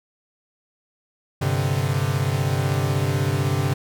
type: chord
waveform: 45% pulse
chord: G suspended fourth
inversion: none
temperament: equal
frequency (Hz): 98 / 130.81 / 146.83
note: G2 / C3 / D3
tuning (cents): 0 / 0 / 0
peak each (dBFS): -25 / -23 / -25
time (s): 1.41-3.74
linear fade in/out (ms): 10
effects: none